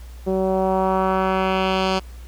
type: tone with low-pass filter sweep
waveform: 10% pulse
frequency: 189.1 Hz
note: F#3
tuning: 38 cents sharp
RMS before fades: -20 dBFS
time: 0.26-2 s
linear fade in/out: 20 ms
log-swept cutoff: 430 to 4800 Hz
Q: 1.5
effects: added 60 Hz sine -35 dBFS peak until 2.27 s + pink hiss -50 dBFS RMS until 2.27 s